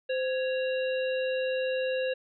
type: harmonic tone with a mistuned harmonic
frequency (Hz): 554.4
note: C#5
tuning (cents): 0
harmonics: 1 / 3 / 5 / 7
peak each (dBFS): -27 / -38 / -38 / -44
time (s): 0.09-2.14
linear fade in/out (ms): 10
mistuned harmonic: 1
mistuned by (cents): -120
effects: none